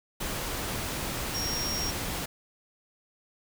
sine tone in noise, 5588 Hz, F8, in tune, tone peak -31 dBFS, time 1.34-1.91 s, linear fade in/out 10 ms, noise pink, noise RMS -33 dBFS, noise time 0.2-2.26 s, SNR -1 dB, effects none

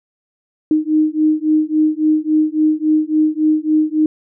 sine beating tone pair, 307.5 / 311.1 Hz, D#4 / D#4, -20 / 0 cents, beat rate 3.6 Hz, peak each -15 dBFS, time 0.71-4.06 s, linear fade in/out 2 ms, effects none

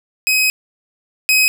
sawtooth tone pair in turn, 2531 / 2531 Hz, D#7 / D#7, +29 / +29 cents, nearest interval unison, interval 0 cents, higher neither, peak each -9 / -7 dBFS, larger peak second, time 0.27-0.5 / 1.29-1.48 s, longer first, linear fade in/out 0 ms, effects none

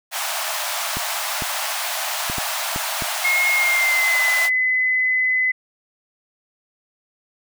pink high-pass noise, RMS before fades -25 dBFS, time 0.11-4.5 s, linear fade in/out 50 ms, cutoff 610 Hz, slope 96 dB/octave
clicks, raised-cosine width 3 ms, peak -16 dBFS, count 6, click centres 0.97 / 1.422 / 2.299 / 2.383 / 2.761 / 3.022 s
sine tone with pitch glide, 2154 to 2021 Hz, C7 to B6, +50 to +39 cents, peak -16 dBFS, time 3.24-5.52 s, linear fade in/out 10 ms, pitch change -111 cents, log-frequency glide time 3.53-4.24 s
effects none

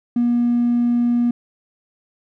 triangle tone, 239.6 Hz, A#3, 48 cents sharp, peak -11 dBFS, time 0.16-1.31 s, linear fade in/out 5 ms, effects tanh soft clip ceiling -11 dBFS

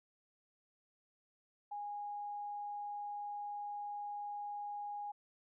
sine tone, 823 Hz, G#5, 16 cents flat, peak -40 dBFS, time 1.71-5.12 s, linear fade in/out 10 ms, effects none

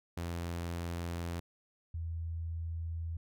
sawtooth / sine tone pair in turn, 85.5 / 82.68 Hz, F2 / E2, -36 / +6 cents, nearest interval minor second, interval 58 cents, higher first, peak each -32 / -35 dBFS, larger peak first, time 0.17-1.4 / 1.94-3.17 s, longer neither, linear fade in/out 5 ms, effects none

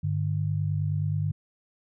sine tone pair together, 100.4 / 149.79 Hz, G2 / D3, +42 / +35 cents, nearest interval perfect fifth, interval 693 cents, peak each -27 dBFS, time 0.03-1.32 s, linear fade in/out 10 ms, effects none

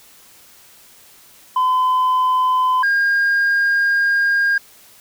sine tone pair in turn, 1018 / 1616 Hz, C6 / G#6, -48 / -48 cents, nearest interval minor sixth, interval 800 cents, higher second, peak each -11 dBFS, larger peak neither, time 1.56-2.83 / 2.83-4.58 s, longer second, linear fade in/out 5 ms, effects tanh soft clip ceiling -12 dBFS + white hiss -47 dBFS RMS until 5 s

